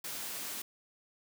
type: high-pass noise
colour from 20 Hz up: white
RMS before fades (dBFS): -40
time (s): 0.04-0.62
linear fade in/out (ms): 5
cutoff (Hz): 120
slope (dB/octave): 24
effects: none